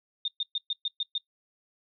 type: tone bursts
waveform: sine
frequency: 3647 Hz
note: A#7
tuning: 39 cents flat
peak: -26 dBFS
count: 7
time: 0.25-1.18 s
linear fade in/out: 2 ms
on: 30 ms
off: 120 ms
effects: noise-tail reverb RT60 0.1 s tail -18 dB re dry